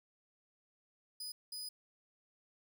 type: tone bursts at uneven times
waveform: sawtooth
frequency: 4978 Hz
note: D#8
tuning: in tune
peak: -39 dBFS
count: 2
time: 1.2-1.32 / 1.52-1.69 s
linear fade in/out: 5 ms
effects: none